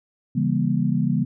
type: chord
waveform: sine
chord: C# diminished seventh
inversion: none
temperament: just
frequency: 138.59 / 166.31 / 199.57 / 239.5 Hz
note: C#3 / E3 / G3 / Bb3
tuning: 0 / +16 / +31 / +47 cents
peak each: -24 dBFS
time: 0.35-1.25 s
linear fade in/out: 10 ms
effects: none